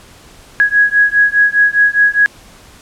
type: beating tone pair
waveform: sine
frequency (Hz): 1661.2 / 1666.1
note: G#6 / G#6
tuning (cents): 0 / +5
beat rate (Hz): 4.9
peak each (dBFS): -11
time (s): 0.6-2.26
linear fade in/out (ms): 0
effects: pink hiss -41 dBFS RMS until 2.81 s + low-pass 11000 Hz 12 dB/octave